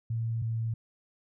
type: tone pair in turn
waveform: sine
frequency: 114.2 / 113.41 Hz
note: A#2 / A#2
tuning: -35 / -47 cents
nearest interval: unison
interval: 12 cents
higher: first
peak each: -28 dBFS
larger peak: neither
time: 0.1-0.42 / 0.42-0.74 s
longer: neither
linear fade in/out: 5 ms
effects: none